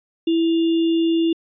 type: tone with sample-and-hold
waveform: sine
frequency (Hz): 330.3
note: E4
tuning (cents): +4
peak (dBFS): -15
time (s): 0.27-1.33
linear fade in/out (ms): 5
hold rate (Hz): 3150
effects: resampled to 11025 Hz